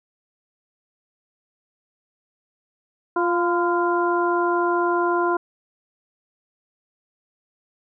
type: harmonic tone with a mistuned harmonic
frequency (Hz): 349.2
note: F4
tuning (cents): 0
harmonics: 1 / 2 / 3 / 4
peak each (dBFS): -21 / -26 / -23 / -27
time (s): 3.16-5.37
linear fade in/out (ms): 5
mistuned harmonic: 3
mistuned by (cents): -42
effects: none